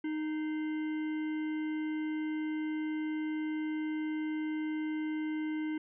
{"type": "harmonic tone with a mistuned harmonic", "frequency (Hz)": 309.5, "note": "D#4", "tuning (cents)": -9, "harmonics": [1, 3, 5, 7, 9, 10], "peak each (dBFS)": [-32, -51, -50, -48, -60, -60], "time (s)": [0.04, 5.78], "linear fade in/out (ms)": 5, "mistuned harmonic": 7, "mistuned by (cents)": -68, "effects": []}